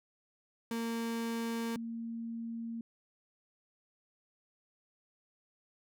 35% pulse / sine tone pair in turn, 230 / 230 Hz, A#3 / A#3, -23 / -23 cents, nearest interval unison, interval 0 cents, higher neither, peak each -32 / -37 dBFS, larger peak first, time 0.71-1.76 / 1.76-2.81 s, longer neither, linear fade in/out 2 ms, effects none

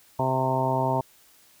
harmonic tone with a mistuned harmonic, 130.81 Hz, C3, in tune, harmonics 1 / 2 / 3 / 4 / 5 / 6 / 7 / 8, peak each -28 / -32 / -32 / -34 / -28 / -34 / -26 / -38 dBFS, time 0.19-1.01 s, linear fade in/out 5 ms, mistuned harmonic 8, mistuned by +22 cents, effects white hiss -57 dBFS RMS until 1.6 s

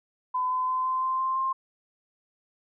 sine tone with pitch steps, 1011 / 1018.6 / 1026.3 / 1034 / 1041.8 / 1049.7 / 1057.6 Hz, B5 / C6 / C6 / C6 / C6 / C6 / C6, +40 / -47 / -34 / -21 / -8 / +5 / +18 cents, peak -24 dBFS, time 0.34-1.53 s, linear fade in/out 10 ms, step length 170 ms, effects none

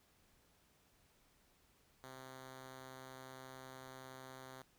5% pulse tone, 130.81 Hz, C3, in tune, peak -40 dBFS, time 2.04-4.62 s, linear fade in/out 0 ms, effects pink hiss -72 dBFS RMS until 4.78 s

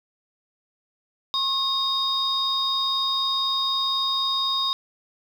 sine tone cluster, 1080 / 3722 / 4907 Hz, C#6 / A#7 / D#8, -45 / -3 / -25 cents, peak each -27 / -23 / -30 dBFS, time 1.34-4.73 s, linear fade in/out 0 ms, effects 8-bit

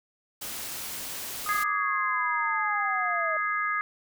white noise, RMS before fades -36 dBFS, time 0.41-1.64 s, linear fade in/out 10 ms
sine linear sweep, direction down, 1248 to 622.3 Hz, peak -31 dBFS, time 1.46-3.37 s, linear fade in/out 2 ms
harmonic tone, 415.3 Hz, G#4, in tune, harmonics 3 / 4 / 5, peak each -28 / -30 / -32 dBFS, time 1.49-3.81 s, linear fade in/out 0 ms
effects none

